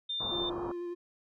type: tone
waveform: sine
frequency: 3601 Hz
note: A7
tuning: 39 cents sharp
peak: -32 dBFS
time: 0.09-0.5 s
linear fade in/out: 10 ms
type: low-pass noise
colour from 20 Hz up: white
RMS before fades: -40 dBFS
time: 0.2-0.72 s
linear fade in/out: 5 ms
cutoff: 1200 Hz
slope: 48 dB/octave
type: tone with vibrato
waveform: triangle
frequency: 349.2 Hz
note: F4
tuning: in tune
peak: -33 dBFS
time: 0.31-0.95 s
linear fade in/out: 20 ms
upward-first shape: square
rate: 10 Hz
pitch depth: 11 cents each way
effects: none